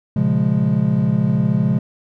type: chord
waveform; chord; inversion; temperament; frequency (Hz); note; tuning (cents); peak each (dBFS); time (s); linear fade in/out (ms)
triangle; Bb minor seventh; none; equal with one note detuned; 119.26 / 138.59 / 174.61 / 207.7; Bb2 / Db3 / F3 / Ab3; +40 / 0 / 0 / 0; -20 / -17 / -18 / -17; 0.16-1.79; 5
effects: none